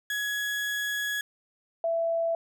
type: tone pair in turn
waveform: 35% pulse / sine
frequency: 1677 / 665.5 Hz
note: G#6 / E5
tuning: +16 / +16 cents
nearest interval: octave + major third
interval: 1600 cents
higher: first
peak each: -26 / -24 dBFS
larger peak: second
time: 0.1-1.21 / 1.84-2.35 s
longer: first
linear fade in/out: 2 ms
effects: none